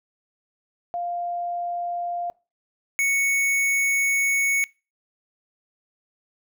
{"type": "tone pair in turn", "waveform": ["sine", "square"], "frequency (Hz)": [698.5, 2218], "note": ["F5", "C#7"], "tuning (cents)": [0, 0], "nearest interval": "octave + minor sixth", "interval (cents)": 2000, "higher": "second", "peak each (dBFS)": [-25, -20], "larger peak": "second", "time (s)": [[0.94, 2.3], [2.99, 4.64]], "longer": "second", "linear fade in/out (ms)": 0, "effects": ["noise-tail reverb RT60 0.3 s tail -24 dB re dry"]}